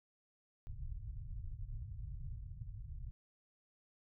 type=low-pass noise; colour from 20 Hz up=pink; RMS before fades=-45 dBFS; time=0.67-3.11 s; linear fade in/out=0 ms; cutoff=130 Hz; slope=48 dB/octave; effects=none